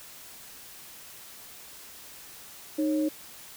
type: tone pair together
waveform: sine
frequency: 307.2 / 549.6 Hz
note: D#4 / C#5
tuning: -22 / -15 cents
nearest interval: minor seventh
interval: 1007 cents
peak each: -24 / -32 dBFS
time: 2.78-3.09 s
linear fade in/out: 10 ms
effects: white hiss -47 dBFS RMS until 3.56 s